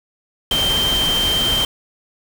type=tone in noise; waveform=sine; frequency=3139 Hz; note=G7; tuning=2 cents sharp; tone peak=-16 dBFS; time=0.51-1.65 s; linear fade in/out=2 ms; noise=pink; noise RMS=-23 dBFS; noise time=0.51-1.65 s; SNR=+4 dB; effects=none